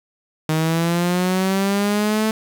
sawtooth linear sweep, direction up, 155.56 to 220 Hz, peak -13 dBFS, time 0.49-2.31 s, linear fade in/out 2 ms, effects 7-bit

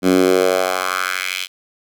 10% pulse tone with high-pass filter sweep, 92.5 Hz, F#2, in tune, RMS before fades -17 dBFS, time 0.02-1.48 s, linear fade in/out 50 ms, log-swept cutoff 220 to 3100 Hz, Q 2.4, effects none

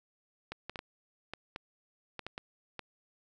clicks, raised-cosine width 0.3 ms, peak -23 dBFS, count 10, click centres 0.52 / 0.696 / 0.758 / 0.791 / 1.336 / 1.561 / 2.193 / 2.266 / 2.379 / 2.793 s, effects none

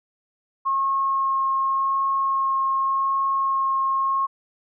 sine tone with vibrato, 1081 Hz, C#6, 44 cents flat, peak -19 dBFS, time 0.65-4.27 s, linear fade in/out 20 ms, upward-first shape sine, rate 0.87 Hz, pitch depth 8 cents each way, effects none

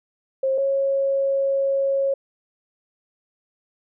sine tone pair in turn, 533 / 547.4 Hz, C5 / C#5, +32 / -22 cents, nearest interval unison, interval 46 cents, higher second, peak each -18 dBFS, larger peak neither, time 0.43-0.58 / 0.58-2.14 s, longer second, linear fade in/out 5 ms, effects none

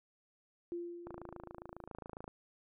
sine tone with exponential decay, 345.7 Hz, F4, 18 cents flat, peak -36 dBFS, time 0.72-1.87 s, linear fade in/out 0 ms, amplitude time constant 250 ms
click train, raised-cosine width 1 ms, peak -31 dBFS, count 34, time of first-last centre 1.07-2.279 s, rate 27.3 Hz
effects none

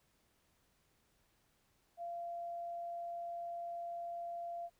sine tone, 688 Hz, F5, 26 cents flat, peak -40 dBFS, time 1.97-4.7 s, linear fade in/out 50 ms, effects pink hiss -75 dBFS RMS until 4.79 s

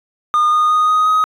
triangle tone with pitch steps, 1219 / 1228.9 / 1238.9 / 1248.9 / 1259.1 Hz, D#6 / D#6 / D#6 / D#6 / D#6, -36 / -22 / -8 / +6 / +20 cents, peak -8 dBFS, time 0.34-1.24 s, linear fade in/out 0 ms, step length 180 ms, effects tanh soft clip ceiling -4 dBFS

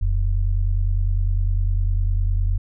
sine tone pair together, 40.09 / 90 Hz, E1 / F#2, -47 / -47 cents, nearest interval octave + major second, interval 1400 cents, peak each -18 / -22 dBFS, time 0.01-2.58 s, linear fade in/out 10 ms, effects none

